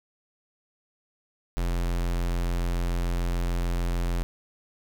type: tone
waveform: square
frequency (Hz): 43.4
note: F1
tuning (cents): -10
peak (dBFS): -25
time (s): 1.57-4.23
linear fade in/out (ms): 0
effects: none